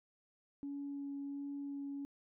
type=tone with vibrato; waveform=sine; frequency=281.4 Hz; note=C#4; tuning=26 cents sharp; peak=-39 dBFS; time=0.63-2.05 s; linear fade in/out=0 ms; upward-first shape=sine; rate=1.4 Hz; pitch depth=8 cents each way; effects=tanh soft clip ceiling -35 dBFS